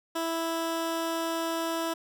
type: tone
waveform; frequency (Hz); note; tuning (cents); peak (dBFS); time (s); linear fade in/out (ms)
15% pulse; 329.6; E4; 0; -22; 0.15-1.94; 10
effects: none